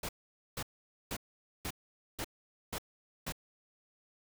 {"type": "noise bursts", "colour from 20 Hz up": "pink", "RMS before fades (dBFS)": -38, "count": 7, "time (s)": [0.03, 3.323], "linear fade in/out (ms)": 5, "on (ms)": 59, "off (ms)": 480, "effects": []}